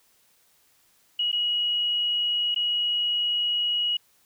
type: tone with dropouts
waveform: sine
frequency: 2905 Hz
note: F#7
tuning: 32 cents flat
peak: -22 dBFS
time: 1.19-3.97 s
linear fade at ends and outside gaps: 5 ms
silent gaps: 1.317-1.327 / 2.546-2.56 s
effects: white hiss -63 dBFS RMS until 4.25 s